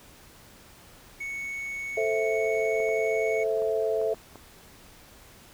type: tone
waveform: triangle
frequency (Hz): 2217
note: C#7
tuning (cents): 0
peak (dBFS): -30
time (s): 1.2-3.44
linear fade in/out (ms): 10
type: chord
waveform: sine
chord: A minor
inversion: none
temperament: just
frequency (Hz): 440 / 528 / 660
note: A4 / C5 / E5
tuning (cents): 0 / +16 / +2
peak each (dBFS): -26 / -32 / -28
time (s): 1.97-4.14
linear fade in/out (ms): 5
type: clicks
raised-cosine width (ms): 1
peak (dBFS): -30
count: 6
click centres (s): 2.802 / 2.889 / 3.621 / 4.015 / 4.145 / 4.357
effects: pink hiss -52 dBFS RMS until 5.53 s